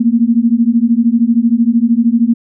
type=beating tone pair; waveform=sine; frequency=226.6 / 239.6 Hz; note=A#3 / A#3; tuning=-49 / +48 cents; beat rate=13 Hz; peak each=-11 dBFS; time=0-2.34 s; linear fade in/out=10 ms; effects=none